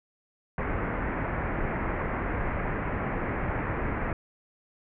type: low-pass noise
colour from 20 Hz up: pink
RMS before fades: -30 dBFS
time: 0.58-4.13 s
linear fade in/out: 2 ms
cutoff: 2200 Hz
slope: 48 dB/octave
effects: none